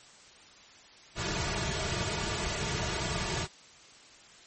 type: noise with comb filter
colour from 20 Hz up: pink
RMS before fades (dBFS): -32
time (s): 1.15-3.48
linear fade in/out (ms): 50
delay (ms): 3.8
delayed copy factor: -0.8
effects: white hiss -54 dBFS RMS until 4.46 s + MP3 32 kbps